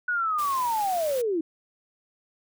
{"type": "linear sweep", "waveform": "sine", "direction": "down", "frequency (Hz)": [1480, 306.7], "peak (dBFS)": -23, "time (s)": [0.08, 1.41], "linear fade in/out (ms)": 5}
{"type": "noise", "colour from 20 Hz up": "white", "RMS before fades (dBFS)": -39, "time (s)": [0.38, 1.22], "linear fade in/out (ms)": 10}
{"effects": []}